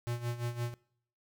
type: tone with tremolo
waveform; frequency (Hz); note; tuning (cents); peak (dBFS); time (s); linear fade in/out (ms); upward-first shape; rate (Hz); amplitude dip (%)
square; 119.6; A#2; +45; -32; 0.07-0.74; 0; sine; 5.8; 75
effects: noise-tail reverb RT60 0.6 s tail -22 dB re dry